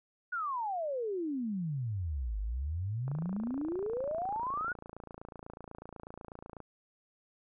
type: exponential two-way sweep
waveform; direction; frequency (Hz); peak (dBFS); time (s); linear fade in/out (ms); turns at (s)
sine; down then up; 1493 to 49 to 1493; -32; 0.32-4.73; 10; 2.39
type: click train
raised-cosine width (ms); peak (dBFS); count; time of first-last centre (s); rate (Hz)
1; -31; 100; 3.08-6.603; 28.1
effects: none